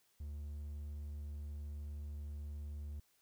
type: tone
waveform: triangle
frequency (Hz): 73.42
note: D2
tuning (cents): 0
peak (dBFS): -40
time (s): 0.2-3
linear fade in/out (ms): 5
effects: white hiss -74 dBFS RMS until 3.21 s